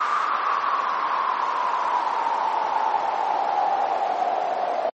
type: noise with band-pass filter sweep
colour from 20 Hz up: pink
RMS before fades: -23 dBFS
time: 0-4.9 s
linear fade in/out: 10 ms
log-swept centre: 1200 to 690 Hz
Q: 9
effects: high-pass 300 Hz 12 dB/octave + MP3 32 kbps